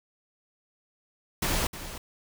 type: noise with echo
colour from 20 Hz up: pink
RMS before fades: -27 dBFS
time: 1.42-1.67 s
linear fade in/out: 5 ms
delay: 310 ms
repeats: 1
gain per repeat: -12 dB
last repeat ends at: 1.98 s
effects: none